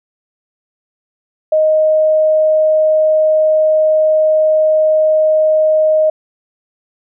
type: tone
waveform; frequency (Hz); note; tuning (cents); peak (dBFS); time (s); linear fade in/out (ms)
sine; 623; D#5; +2; -8; 1.52-6.1; 5
effects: none